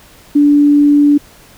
sine tone, 290.5 Hz, D4, 19 cents flat, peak -5 dBFS, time 0.35-1.18 s, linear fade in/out 10 ms, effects pink hiss -42 dBFS RMS until 1.57 s

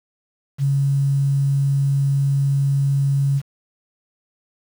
sine tone with quantisation, 138.9 Hz, C#3, 4 cents sharp, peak -15 dBFS, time 0.58-3.42 s, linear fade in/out 50 ms, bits 7, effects none

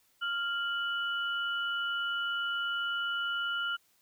sine tone pair together, 1395.5 / 2957 Hz, F6 / F#7, -2 / -2 cents, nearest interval octave + minor second, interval 1300 cents, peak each -31 / -36 dBFS, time 0.21-3.77 s, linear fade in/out 20 ms, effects white hiss -69 dBFS RMS until 4.01 s

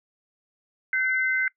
sine tone pair together, 1537 / 2061 Hz, G6 / C7, -35 / -27 cents, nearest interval perfect fourth, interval 508 cents, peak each -24 dBFS, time 0.93-1.48 s, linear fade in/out 2 ms, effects noise-tail reverb RT60 0.1 s tail -23 dB re dry

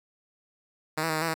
5% pulse tone with pitch steps, 156 / 163.5 / 157.4 / 156.2 / 165.3 / 160.4 Hz, D#3 / E3 / D#3 / D#3 / E3 / E3, +5 / -14 / +20 / +7 / +5 / -47 cents, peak -15 dBFS, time 0.97-1.342 s, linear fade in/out 10 ms, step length 62 ms, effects none

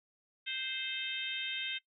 harmonic tone, 523.3 Hz, C5, in tune, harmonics 3 / 4 / 5 / 6 / 7, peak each -45 / -43 / -41 / -39 / -41 dBFS, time 0.46-1.79 s, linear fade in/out 20 ms, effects noise-tail reverb RT60 0.1 s tail -18 dB re dry

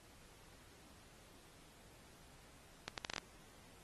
accelerating click train, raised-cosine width 0.2 ms, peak -22 dBFS, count 7, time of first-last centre 2.88-3.181 s, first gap 98 ms, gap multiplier 0.72, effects pink hiss -63 dBFS RMS until 3.83 s + AAC 32 kbps

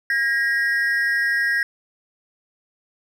triangle ring-modulated tone, 1760 Hz, A6, in tune, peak -13 dBFS, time 0.1-1.63 s, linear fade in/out 2 ms, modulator 134 Hz, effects none

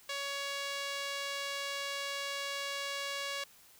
sawtooth tone with band-pass filter, 560 Hz, C#5, 18 cents sharp, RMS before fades -38 dBFS, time 0.09-3.44 s, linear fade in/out 5 ms, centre 3600 Hz, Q 0.75, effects white hiss -60 dBFS RMS until 3.79 s

